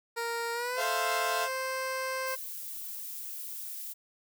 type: tone with pitch glide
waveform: 15% pulse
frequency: 466.2 to 523.3 Hz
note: A#4 to C5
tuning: 0 to 0 cents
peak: -25 dBFS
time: 0.16-2.36 s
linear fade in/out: 20 ms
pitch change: +200 cents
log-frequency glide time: 0.53-0.86 s
type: chord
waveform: sawtooth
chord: F major seventh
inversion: first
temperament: equal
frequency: 440 / 523.3 / 659.3 / 698.5 Hz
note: A4 / C5 / E5 / F5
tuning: 0 / 0 / 0 / 0 cents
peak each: -34 / -29 / -32 / -29 dBFS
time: 0.76-1.49 s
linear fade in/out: 50 ms
type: noise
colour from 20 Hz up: violet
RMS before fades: -40 dBFS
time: 2.26-3.94 s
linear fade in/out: 20 ms
effects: none